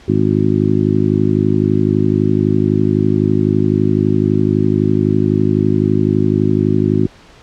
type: harmonic tone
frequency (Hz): 51.91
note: G#1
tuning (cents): 0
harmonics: 2 / 3 / 4 / 5 / 6 / 7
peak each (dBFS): -18 / -18 / -18 / -18 / -18 / -18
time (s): 0.08-7.07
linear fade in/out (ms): 5
effects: pink hiss -43 dBFS RMS until 7.42 s + low-pass 5000 Hz 12 dB/octave